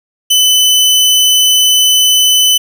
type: tone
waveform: sawtooth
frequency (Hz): 3013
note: F#7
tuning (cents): +31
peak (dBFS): -3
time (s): 0.3-2.58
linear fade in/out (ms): 10
effects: none